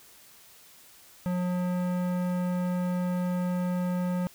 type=tone with tanh clipping; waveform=sine; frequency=179.6 Hz; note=F3; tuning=49 cents sharp; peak=-28 dBFS; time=1.26-4.27 s; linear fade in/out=0 ms; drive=17 dB; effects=white hiss -54 dBFS RMS until 4.34 s